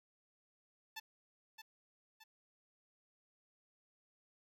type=tone with echo; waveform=10% pulse; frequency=880 Hz; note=A5; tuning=in tune; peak=-35 dBFS; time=0.96-1 s; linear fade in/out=10 ms; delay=620 ms; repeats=2; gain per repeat=-7 dB; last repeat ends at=2.24 s; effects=none